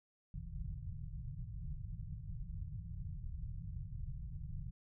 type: low-pass noise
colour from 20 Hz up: pink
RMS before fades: -44 dBFS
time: 0.34-4.71 s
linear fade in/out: 5 ms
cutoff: 170 Hz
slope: 96 dB/octave
effects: none